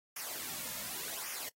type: noise with flanger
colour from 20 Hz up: white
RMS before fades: -41 dBFS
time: 0.16-1.49 s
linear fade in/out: 5 ms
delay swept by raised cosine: 0.24 to 2.64 ms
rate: 0.88 Hz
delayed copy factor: -0.75
effects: noise-tail reverb RT60 0.1 s tail -25 dB re dry + AAC 48 kbps